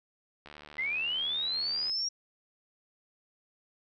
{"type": "click train", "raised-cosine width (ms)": 0.3, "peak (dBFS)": -31, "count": 108, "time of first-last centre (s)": [0.46, 1.896], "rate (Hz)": 74.5}
{"type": "linear sweep", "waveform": "sine", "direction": "up", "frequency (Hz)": [1999, 5660], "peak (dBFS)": -29, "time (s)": [0.78, 2.09], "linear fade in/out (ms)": 10}
{"effects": []}